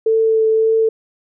sine tone with vibrato, 443.5 Hz, A4, 14 cents sharp, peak -11 dBFS, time 0.06-0.89 s, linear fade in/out 5 ms, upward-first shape triangle, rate 1.8 Hz, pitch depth 13 cents each way, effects none

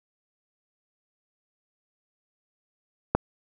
click, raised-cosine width 1 ms, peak -5 dBFS, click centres 3.15 s, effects none

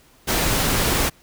pink noise, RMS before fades -20 dBFS, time 0.27-1.1 s, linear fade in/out 20 ms, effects pink hiss -54 dBFS RMS until 1.22 s

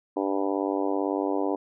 harmonic tone, 98 Hz, G2, in tune, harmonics 3 / 4 / 5 / 6 / 7 / 8 / 9 / 10, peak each -28 / -30 / -32 / -34 / -35 / -36 / -37 / -38 dBFS, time 0.16-1.56 s, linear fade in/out 10 ms, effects none

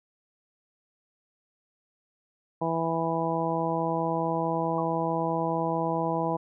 harmonic tone, 164.6 Hz, E3, 2 cents flat, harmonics 1 / 2 / 3 / 4 / 5 / 6, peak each -32 / -32 / -32 / -32 / -32 / -32 dBFS, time 2.61-6.37 s, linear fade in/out 10 ms
sine tone with exponential decay, 1092 Hz, C#6, 26 cents flat, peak -29 dBFS, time 4.78-4.88 s, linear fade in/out 5 ms, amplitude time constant 21 ms
effects none

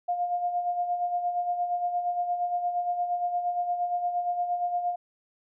sine tone with tremolo, 707 Hz, F5, 21 cents sharp, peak -23 dBFS, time 0.08-4.96 s, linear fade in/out 10 ms, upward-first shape sine, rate 8.6 Hz, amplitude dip 55%, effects none

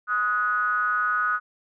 triangle ring-modulated tone, 110 Hz, A2, in tune, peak -16 dBFS, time 0.07-1.4 s, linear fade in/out 50 ms, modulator 1360 Hz, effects none

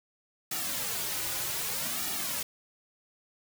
white noise with flanger, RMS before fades -33 dBFS, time 0.51-2.43 s, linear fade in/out 5 ms, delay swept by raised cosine 1.9 to 4.5 ms, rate 0.64 Hz, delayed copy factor -0.95, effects none

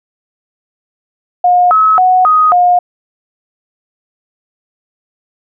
sine tone with pitch steps, 716 / 1286 / 738 / 1251 / 714 Hz, F5 / E6 / F#5 / D#6 / F5, +43 / -43 / -5 / +9 / +38 cents, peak -5 dBFS, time 1.44-2.79 s, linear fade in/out 5 ms, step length 270 ms, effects none

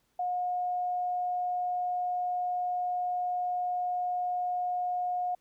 sine tone, 720 Hz, F#5, 47 cents flat, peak -28 dBFS, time 0.19-5.35 s, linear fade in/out 5 ms, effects pink hiss -73 dBFS RMS until 5.4 s

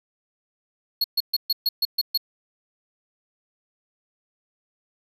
square tone bursts, 4333 Hz, C#8, 40 cents flat, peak -19 dBFS, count 8, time 1.01-2.176 s, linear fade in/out 5 ms, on 32 ms, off 130 ms, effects none

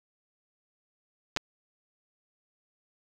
clicks, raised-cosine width 0.2 ms, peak -11 dBFS, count 2, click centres 1.364 / 1.371 s, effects none

